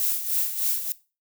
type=noise with tremolo; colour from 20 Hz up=violet; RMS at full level=-23 dBFS; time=0-0.92 s; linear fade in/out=0 ms; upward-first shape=sine; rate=3.3 Hz; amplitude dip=65%; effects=noise-tail reverb RT60 0.3 s tail -18 dB re dry